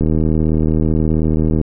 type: click train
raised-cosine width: 3 ms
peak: -4 dBFS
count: 127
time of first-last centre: 0.01-1.613 s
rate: 78.6 Hz
effects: none